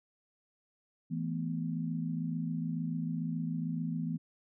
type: chord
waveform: sine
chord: E suspended fourth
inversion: none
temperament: equal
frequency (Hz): 164.81 / 220 / 246.9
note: E3 / A3 / B3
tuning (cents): 0 / 0 / 0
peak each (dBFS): -34 / -40 / -37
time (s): 1.1-4.18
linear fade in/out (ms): 20
effects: none